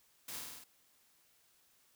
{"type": "noise with echo", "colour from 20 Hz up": "white", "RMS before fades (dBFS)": -45, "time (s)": [0.28, 0.39], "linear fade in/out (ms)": 5, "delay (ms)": 50, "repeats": 5, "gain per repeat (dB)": -2, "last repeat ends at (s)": 0.64, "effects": ["white hiss -70 dBFS RMS until 1.95 s"]}